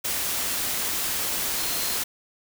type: tone in noise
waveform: sine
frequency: 4178 Hz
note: C8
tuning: 3 cents flat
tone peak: -36 dBFS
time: 1.57-1.97 s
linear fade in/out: 10 ms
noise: white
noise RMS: -27 dBFS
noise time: 0.04-2.04 s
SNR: -12 dB
effects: none